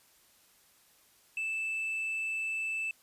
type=tone with tanh clipping; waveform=sine; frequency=2637 Hz; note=E7; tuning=in tune; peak=-32 dBFS; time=1.37-2.91 s; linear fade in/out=2 ms; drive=2 dB; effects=white hiss -64 dBFS RMS until 3.02 s + resampled to 32000 Hz